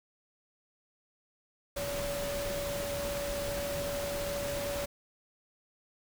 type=tone in noise; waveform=sine; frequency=570 Hz; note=C#5; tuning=48 cents sharp; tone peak=-34 dBFS; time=1.76-4.86 s; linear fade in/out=10 ms; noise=pink; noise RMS=-38 dBFS; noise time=1.76-4.86 s; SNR=+1 dB; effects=none